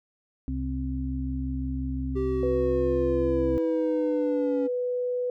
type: harmonic tone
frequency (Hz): 65.7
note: C2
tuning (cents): +8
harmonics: 1 / 2 / 4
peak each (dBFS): -30 / -35 / -31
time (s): 0.48-3.58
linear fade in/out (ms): 0
type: linear sweep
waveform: triangle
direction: down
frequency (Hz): 390.6 to 277.2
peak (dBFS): -24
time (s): 2.15-4.68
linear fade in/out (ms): 20
type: tone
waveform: sine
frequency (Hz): 495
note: B4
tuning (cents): +4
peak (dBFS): -25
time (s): 2.43-5.3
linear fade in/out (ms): 2
effects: none